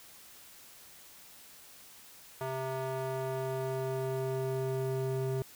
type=tone with band-pass filter sweep; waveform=square; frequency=131.8 Hz; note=C3; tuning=13 cents sharp; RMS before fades=-34 dBFS; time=2.41-5.42 s; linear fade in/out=0 ms; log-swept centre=780 to 320 Hz; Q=1.2; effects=white hiss -54 dBFS RMS until 5.55 s